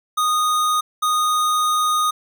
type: tone bursts at uneven times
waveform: square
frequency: 1237 Hz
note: D#6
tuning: 10 cents flat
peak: -17 dBFS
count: 2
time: 0.17-0.81 / 1.02-2.11 s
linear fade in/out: 10 ms
effects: none